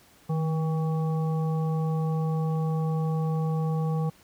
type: harmonic tone with a mistuned harmonic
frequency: 160.4 Hz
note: E3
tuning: 47 cents flat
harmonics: 1 / 3 / 5 / 7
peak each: -24 / -35 / -38 / -42 dBFS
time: 0.29-4.1 s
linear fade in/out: 10 ms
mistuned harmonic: 1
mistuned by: -35 cents
effects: pink hiss -57 dBFS RMS until 4.23 s + high-pass 60 Hz 12 dB/octave